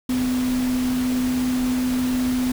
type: tone in noise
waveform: sine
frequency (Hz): 252.4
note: B3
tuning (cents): +38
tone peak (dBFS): -19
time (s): 0.09-2.52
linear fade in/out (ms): 5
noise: pink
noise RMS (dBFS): -32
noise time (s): 0.09-2.52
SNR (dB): +10
effects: none